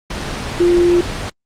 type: tone in noise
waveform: sine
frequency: 349.2 Hz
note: F4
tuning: in tune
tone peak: -9 dBFS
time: 0.6-1.01 s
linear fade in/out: 5 ms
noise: pink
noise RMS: -23 dBFS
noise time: 0.1-1.3 s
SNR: +11 dB
effects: low-pass 6000 Hz 12 dB/octave + Opus 32 kbps